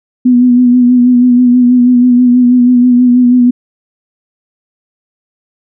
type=tone with vibrato; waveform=sine; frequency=246.9 Hz; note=B3; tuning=in tune; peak=-3 dBFS; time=0.25-3.51 s; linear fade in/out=10 ms; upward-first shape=sine; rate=6.2 Hz; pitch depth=33 cents each way; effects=none